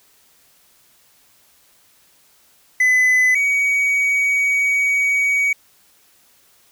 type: tone pair in turn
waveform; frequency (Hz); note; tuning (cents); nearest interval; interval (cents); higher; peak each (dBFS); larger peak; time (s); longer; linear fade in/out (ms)
triangle; 2011 / 2257; B6 / C#7; +31 / +31; major second; 200; second; -10 / -13; first; 2.8-3.35 / 3.35-5.53; second; 5
effects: white hiss -55 dBFS RMS until 6.71 s